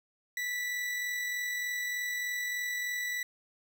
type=tone with amplitude modulation; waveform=40% pulse; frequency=1966 Hz; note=B6; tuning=8 cents flat; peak=-30 dBFS; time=0.37-3.23 s; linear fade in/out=2 ms; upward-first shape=sine; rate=43.3 Hz; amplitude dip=25%; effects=none